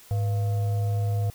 sine tone with frequency modulation, 104.6 Hz, G#2, 13 cents sharp, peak -22 dBFS, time 0.11-1.3 s, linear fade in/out 0 ms, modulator 591 Hz, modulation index 0.3, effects white hiss -51 dBFS RMS until 1.34 s

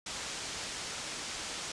white low-pass noise, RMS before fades -40 dBFS, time 0.06-1.72 s, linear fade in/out 5 ms, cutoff 7500 Hz, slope 24 dB/octave, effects resampled to 24000 Hz

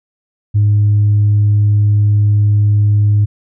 sine tone, 103.83 Hz, G#2, in tune, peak -6 dBFS, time 0.54-3.26 s, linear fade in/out 20 ms, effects tanh soft clip ceiling -5 dBFS

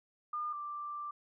sine tone pair in turn, 1210 / 1178.3 Hz, D#6 / D6, -49 / +5 cents, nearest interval unison, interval 46 cents, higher first, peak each -34 / -38 dBFS, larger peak first, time 0.33-0.53 / 0.53-1.11 s, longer second, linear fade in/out 5 ms, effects none

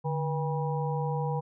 harmonic tone with a mistuned harmonic, 161.3 Hz, E3, 37 cents flat, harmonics 1 / 3 / 5 / 6, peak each -29 / -34 / -36 / -37 dBFS, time 0.04-1.41 s, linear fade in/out 20 ms, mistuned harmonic 1, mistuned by -150 cents, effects none

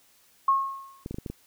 sine tone with exponential decay, 1086 Hz, C#6, 36 cents flat, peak -16 dBFS, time 0.48-1.04 s, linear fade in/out 5 ms, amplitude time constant 120 ms
clicks, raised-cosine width 3 ms, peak -21 dBFS, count 6, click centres 1.061 / 1.11 / 1.144 / 1.185 / 1.262 / 1.3 s
effects white hiss -61 dBFS RMS until 1.46 s

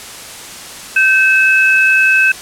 sine tone pair together, 1548.4 / 2589 Hz, G6 / E7, -22 / -32 cents, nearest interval major sixth, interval 890 cents, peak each -10 dBFS, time 0.96-2.32 s, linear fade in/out 5 ms, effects white hiss -30 dBFS RMS until 2.41 s + low-pass 10000 Hz 12 dB/octave

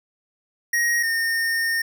square tone pair in turn, 1883 / 1829.4 Hz, A#6 / A#6, +17 / -33 cents, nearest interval unison, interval 50 cents, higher first, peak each -19 / -21 dBFS, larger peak first, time 0.73-1.03 / 1.03-1.82 s, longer second, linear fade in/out 5 ms, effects none

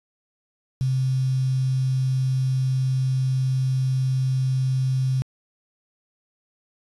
sine tone with quantisation, 130.81 Hz, C3, in tune, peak -19 dBFS, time 0.81-5.22 s, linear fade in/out 0 ms, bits 7, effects resampled to 24000 Hz

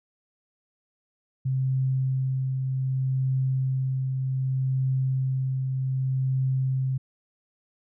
sine tone with tremolo, 131.6 Hz, C3, 10 cents sharp, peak -21 dBFS, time 1.45-6.98 s, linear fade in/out 10 ms, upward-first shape triangle, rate 0.65 Hz, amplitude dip 35%, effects none

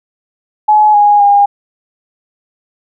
sine tone with pitch steps, 849 / 825 / 810 Hz, G#5 / G#5 / G#5, +38 / -12 / -43 cents, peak -4 dBFS, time 0.68-1.46 s, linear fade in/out 10 ms, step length 260 ms, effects none

